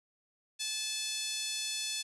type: tone with high-pass filter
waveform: 5% pulse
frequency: 868 Hz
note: A5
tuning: 24 cents flat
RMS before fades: -36 dBFS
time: 0.59-2.03 s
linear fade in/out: 20 ms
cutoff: 3100 Hz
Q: 1.6
effects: resampled to 24000 Hz